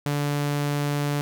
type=tone; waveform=sawtooth; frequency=145 Hz; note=D3; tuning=22 cents flat; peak=-19 dBFS; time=0.06-1.21 s; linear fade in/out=0 ms; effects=none